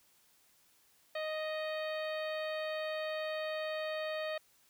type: harmonic tone with a mistuned harmonic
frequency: 622.3 Hz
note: D#5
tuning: in tune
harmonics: 1 / 2 / 3 / 4 / 5 / 6 / 7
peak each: -36 / -46 / -44 / -48 / -51 / -50 / -53 dBFS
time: 1.15-4.38 s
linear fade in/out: 5 ms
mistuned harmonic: 7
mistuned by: +33 cents
effects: white hiss -68 dBFS RMS until 4.69 s